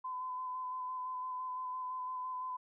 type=tone with vibrato; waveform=sine; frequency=1015 Hz; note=B5; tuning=47 cents sharp; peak=-37 dBFS; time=0.04-2.57 s; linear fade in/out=10 ms; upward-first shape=square; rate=5.9 Hz; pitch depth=14 cents each way; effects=none